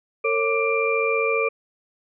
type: tone cluster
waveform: sine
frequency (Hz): 453.1 / 548 / 1173 / 2375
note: A#4 / C#5 / D6 / D7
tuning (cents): -49 / -20 / -2 / +19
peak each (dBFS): -22 / -27 / -27 / -24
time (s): 0.24-1.49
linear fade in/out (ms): 10
effects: none